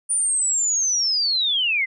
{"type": "linear sweep", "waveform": "sine", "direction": "down", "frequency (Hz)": [9450, 2000], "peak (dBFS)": -18, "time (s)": [0.09, 1.86], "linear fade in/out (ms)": 20, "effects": []}